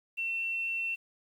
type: tone with quantisation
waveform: sine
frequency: 2702 Hz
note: E7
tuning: 42 cents sharp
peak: -30 dBFS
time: 0.17-0.96 s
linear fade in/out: 20 ms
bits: 10
effects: none